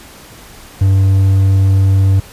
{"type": "tone", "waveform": "triangle", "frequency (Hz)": 96.7, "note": "G2", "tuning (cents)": -23, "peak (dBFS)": -5, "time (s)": [0.81, 2.2], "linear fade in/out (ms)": 5, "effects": ["pink hiss -37 dBFS RMS until 2.32 s", "resampled to 32000 Hz"]}